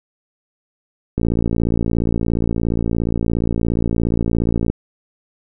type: click train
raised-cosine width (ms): 3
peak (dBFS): -6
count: 202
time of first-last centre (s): 1.18-4.7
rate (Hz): 57.1
effects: none